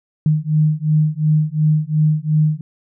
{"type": "beating tone pair", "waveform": "sine", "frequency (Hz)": [152.4, 155.2], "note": ["D#3", "D#3"], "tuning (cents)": [-36, -4], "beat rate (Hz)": 2.8, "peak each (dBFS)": -16, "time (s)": [0.26, 2.61], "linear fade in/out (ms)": 2, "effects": []}